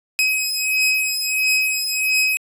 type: beating tone pair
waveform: sawtooth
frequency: 2537 / 2538.5 Hz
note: D#7 / D#7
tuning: +33 / +34 cents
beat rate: 1.5 Hz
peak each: -17 dBFS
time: 0.19-2.37 s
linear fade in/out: 0 ms
effects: resampled to 32000 Hz